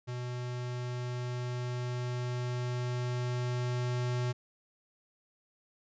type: tone with level ramp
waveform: square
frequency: 123.47 Hz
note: B2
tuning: in tune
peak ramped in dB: -36 to -30 dBFS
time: 0.07-4.33 s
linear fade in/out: 20 ms
effects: resampled to 16000 Hz